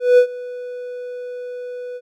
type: tone with ADSR envelope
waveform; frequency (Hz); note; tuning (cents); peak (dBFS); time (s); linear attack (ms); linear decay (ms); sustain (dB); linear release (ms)
triangle; 493.9; B4; 0; -4; 0-2.01; 180; 85; -21; 48
effects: none